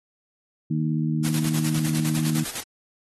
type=harmonic tone; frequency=77.78 Hz; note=D#2; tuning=in tune; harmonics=2 / 3 / 4; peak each=-23 / -27 / -30 dBFS; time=0.7-2.44 s; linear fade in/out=10 ms
type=noise with tremolo; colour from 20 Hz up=white; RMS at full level=-30 dBFS; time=1.24-2.64 s; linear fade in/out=10 ms; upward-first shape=square; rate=9.9 Hz; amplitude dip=65%
effects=AAC 32 kbps